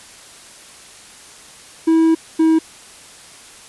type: tone pair in turn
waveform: triangle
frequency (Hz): 324.6 / 321.2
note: E4 / E4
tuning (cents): -27 / -45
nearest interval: unison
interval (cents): 18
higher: first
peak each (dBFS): -8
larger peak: neither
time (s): 1.87-2.15 / 2.39-2.59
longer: first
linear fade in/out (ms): 10
effects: white hiss -41 dBFS RMS until 3.68 s + resampled to 24000 Hz